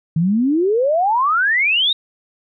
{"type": "exponential sweep", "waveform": "sine", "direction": "up", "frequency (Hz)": [154.5, 3815], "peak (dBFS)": -13, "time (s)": [0.16, 1.93], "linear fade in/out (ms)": 5, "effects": []}